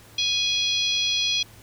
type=harmonic tone; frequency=830.6 Hz; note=G#5; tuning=in tune; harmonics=3 / 4 / 5 / 6 / 7; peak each=-29 / -23 / -28 / -33 / -33 dBFS; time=0.18-1.43 s; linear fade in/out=5 ms; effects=added 109 Hz sine -50 dBFS peak until 1.62 s + pink hiss -50 dBFS RMS until 1.62 s